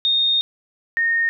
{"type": "tone pair in turn", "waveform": "sine", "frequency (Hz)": [3686, 1843], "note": ["A#7", "A#6"], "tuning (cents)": [-20, -20], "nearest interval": "octave", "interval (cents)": 1200, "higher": "first", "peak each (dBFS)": [-15, -16], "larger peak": "first", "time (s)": [[0.05, 0.41], [0.97, 1.29]], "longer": "first", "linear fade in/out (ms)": 0, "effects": []}